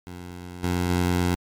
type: tone with level steps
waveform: 15% pulse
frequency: 89 Hz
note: F2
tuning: 33 cents sharp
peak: -30 / -16 / -14 dBFS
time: 0.07-1.35 s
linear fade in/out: 0 ms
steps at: 0.63 / 0.89 s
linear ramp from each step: 10 ms
effects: MP3 96 kbps